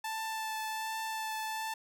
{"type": "tone with vibrato", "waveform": "sawtooth", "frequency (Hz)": 880, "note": "A5", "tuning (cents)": 0, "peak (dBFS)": -31, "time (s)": [0.04, 1.74], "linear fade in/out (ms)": 5, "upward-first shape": "triangle", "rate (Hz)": 1.3, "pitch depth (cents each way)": 14, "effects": []}